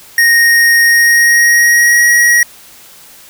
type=tone with pitch glide; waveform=square; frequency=1862 to 1901.1 Hz; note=A#6 to A#6; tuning=-2 to +34 cents; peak=-6 dBFS; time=0.18-2.43 s; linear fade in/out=2 ms; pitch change=+36 cents; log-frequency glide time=0.85-2.08 s; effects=white hiss -38 dBFS RMS until 3.29 s